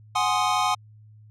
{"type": "chord", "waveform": "square", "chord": "Ab dominant seventh", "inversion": "third", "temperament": "equal", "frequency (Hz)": [740, 830.6, 1046.5, 1244.5], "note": ["Gb5", "Ab5", "C6", "Eb6"], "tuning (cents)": [0, 0, 0, 0], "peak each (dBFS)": -27, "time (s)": [0.15, 0.75], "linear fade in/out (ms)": 10, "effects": ["added 107 Hz sine -47 dBFS peak until 1.3 s", "low-pass 8000 Hz 12 dB/octave"]}